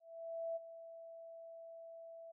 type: tone with ADSR envelope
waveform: sine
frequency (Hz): 662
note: E5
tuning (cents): +7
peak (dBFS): -37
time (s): 0-2.32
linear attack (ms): 560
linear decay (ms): 23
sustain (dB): -13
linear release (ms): 12
effects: none